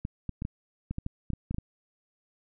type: clicks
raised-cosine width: 5 ms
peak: -20 dBFS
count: 12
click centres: 0.051 / 0.293 / 0.421 / 0.451 / 0.91 / 0.984 / 1.064 / 1.303 / 1.334 / 1.51 / 1.545 / 1.584 s
effects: none